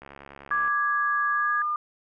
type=click train; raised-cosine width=0.5 ms; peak=-28 dBFS; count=47; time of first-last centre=0.02-0.677 s; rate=70 Hz
type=tone; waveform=sine; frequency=1661.2 Hz; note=G#6; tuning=in tune; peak=-25 dBFS; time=0.51-1.62 s; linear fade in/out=2 ms
type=tone with pitch glide; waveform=sine; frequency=1178 to 1206.2 Hz; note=D6 to D6; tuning=+5 to +46 cents; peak=-24 dBFS; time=0.51-1.76 s; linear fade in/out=2 ms; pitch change=+41 cents; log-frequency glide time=1.31-1.52 s
effects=none